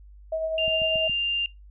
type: tone with tremolo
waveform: sine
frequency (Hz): 640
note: D#5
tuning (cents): +49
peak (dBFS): -23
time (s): 0.32-1.08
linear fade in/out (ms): 5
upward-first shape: triangle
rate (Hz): 10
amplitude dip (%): 45
type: tone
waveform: sine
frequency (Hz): 2794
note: F7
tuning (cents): 0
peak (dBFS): -23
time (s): 0.58-1.46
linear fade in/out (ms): 2
type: click train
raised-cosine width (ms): 5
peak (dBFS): -27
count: 4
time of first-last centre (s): 0.68-1.097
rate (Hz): 7.2
effects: noise-tail reverb RT60 0.2 s tail -22 dB re dry + added 50 Hz sine -45 dBFS peak until 1.7 s